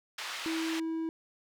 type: band-pass noise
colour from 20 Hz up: white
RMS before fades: -39 dBFS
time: 0.18-0.8 s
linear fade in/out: 5 ms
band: 940 to 3500 Hz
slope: 12 dB/octave
type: tone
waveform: triangle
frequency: 324.6 Hz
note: E4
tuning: 27 cents flat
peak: -29 dBFS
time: 0.46-1.09 s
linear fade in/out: 0 ms
effects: none